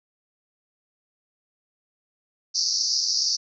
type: band-pass noise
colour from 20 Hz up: white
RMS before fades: -24 dBFS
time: 2.54-3.37 s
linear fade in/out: 20 ms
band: 4500 to 5900 Hz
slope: 96 dB/octave
effects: none